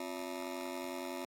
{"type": "ring-modulated tone", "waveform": "20% pulse", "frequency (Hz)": 308.8, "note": "D#4", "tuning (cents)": -13, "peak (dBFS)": -31, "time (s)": [0, 1.25], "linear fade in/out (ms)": 2, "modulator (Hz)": 45.4, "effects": ["AAC 64 kbps"]}